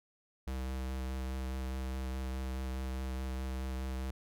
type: tone with vibrato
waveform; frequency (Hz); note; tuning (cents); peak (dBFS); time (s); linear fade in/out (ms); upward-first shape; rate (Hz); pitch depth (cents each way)
square; 65.1; C2; -8; -36; 0.47-4.11; 5; sine; 4.8; 14
effects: none